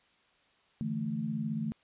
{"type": "chord", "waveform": "sine", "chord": "D suspended second", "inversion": "none", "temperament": "just", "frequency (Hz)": [146.83, 165.19, 220.2], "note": ["D3", "E3", "A3"], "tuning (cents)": [0, 4, 2], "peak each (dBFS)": [-38, -37, -33], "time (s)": [0.81, 1.72], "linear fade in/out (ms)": 0, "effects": ["white hiss -67 dBFS RMS until 1.83 s", "resampled to 8000 Hz"]}